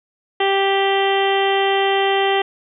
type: harmonic tone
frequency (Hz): 392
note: G4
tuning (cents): 0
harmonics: 1 / 2 / 3 / 4 / 5 / 6 / 7 / 8 / 9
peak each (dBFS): -18 / -19 / -28 / -31 / -24 / -34 / -28 / -25 / -37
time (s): 0.4-2.42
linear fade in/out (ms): 5
effects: none